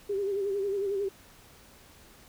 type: tone with vibrato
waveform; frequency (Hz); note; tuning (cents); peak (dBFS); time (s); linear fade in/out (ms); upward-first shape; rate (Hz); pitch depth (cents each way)
sine; 397.3; G4; +23; -27; 0.09-1.09; 10; sine; 11; 59
effects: pink hiss -55 dBFS RMS until 2.28 s